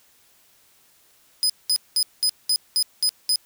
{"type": "tone bursts", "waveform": "sawtooth", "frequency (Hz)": 5010, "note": "D#8", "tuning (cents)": 11, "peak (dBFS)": -15, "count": 8, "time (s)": [1.43, 3.358], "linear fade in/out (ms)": 0, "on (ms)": 66, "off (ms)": 200, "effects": ["white hiss -58 dBFS RMS until 3.45 s"]}